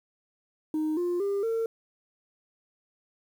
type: tone with pitch steps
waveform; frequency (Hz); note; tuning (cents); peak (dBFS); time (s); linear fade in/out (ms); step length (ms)
sine; 310 / 352 / 399.7 / 453.9; D#4 / F4 / G4 / A#4; -6 / +14 / +34 / -46; -23; 0.74-1.66; 2; 230
effects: tanh soft clip ceiling -24 dBFS + 9-bit